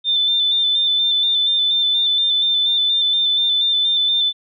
sine tone with vibrato, 3555 Hz, A7, 17 cents sharp, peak -14 dBFS, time 0.04-4.33 s, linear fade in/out 50 ms, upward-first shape square, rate 4.2 Hz, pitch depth 21 cents each way, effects none

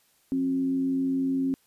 sine tone with frequency modulation, 267.6 Hz, C4, 39 cents sharp, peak -23 dBFS, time 0.32-1.54 s, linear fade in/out 0 ms, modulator 93.3 Hz, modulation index 0.29, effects white hiss -65 dBFS RMS until 1.66 s + resampled to 32000 Hz

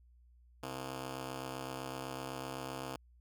10% pulse ring-modulated tone, 196 Hz, G3, in tune, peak -29 dBFS, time 0.63-2.96 s, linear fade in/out 0 ms, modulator 64.1 Hz, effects added 60 Hz sine -60 dBFS peak until 3.2 s

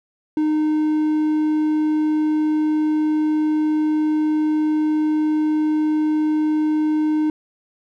triangle tone, 307.2 Hz, D#4, 22 cents flat, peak -14 dBFS, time 0.37-7.3 s, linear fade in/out 2 ms, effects none

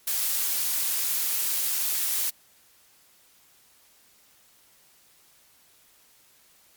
blue noise, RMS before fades -26 dBFS, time 0.07-2.3 s, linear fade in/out 5 ms, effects white hiss -59 dBFS RMS until 6.76 s + MP3 96 kbps

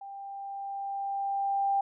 sine tone with level ramp, 792 Hz, G5, 18 cents sharp, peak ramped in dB -40 to -23 dBFS, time 0.01-1.81 s, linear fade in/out 5 ms, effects none

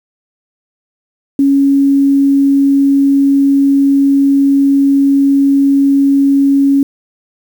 sine tone with quantisation, 277.2 Hz, C#4, in tune, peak -6 dBFS, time 1.39-6.83 s, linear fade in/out 2 ms, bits 6, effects none

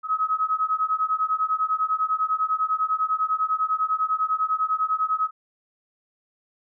sine beating tone pair, 1271 / 1281 Hz, D#6 / E6, +36 / -50 cents, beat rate 10 Hz, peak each -24 dBFS, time 0.03-5.31 s, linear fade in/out 50 ms, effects none

